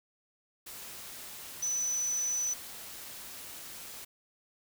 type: tone in noise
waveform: sine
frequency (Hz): 5990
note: F#8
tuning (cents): +20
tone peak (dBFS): -29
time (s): 1.62-2.54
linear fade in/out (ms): 10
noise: white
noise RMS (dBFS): -45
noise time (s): 0.66-4.05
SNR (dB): +13
effects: none